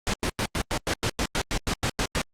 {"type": "noise bursts", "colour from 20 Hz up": "pink", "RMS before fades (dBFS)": -25, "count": 14, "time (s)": [0.07, 2.216], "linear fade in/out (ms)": 0, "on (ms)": 66, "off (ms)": 94, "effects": ["low-pass 8000 Hz 12 dB/octave", "Opus 48 kbps"]}